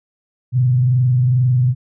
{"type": "tone with frequency modulation", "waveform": "sine", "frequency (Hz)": 125.7, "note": "B2", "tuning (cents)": 31, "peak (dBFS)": -11, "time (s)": [0.52, 1.75], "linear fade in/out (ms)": 50, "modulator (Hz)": 22.3, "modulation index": 0.35, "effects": []}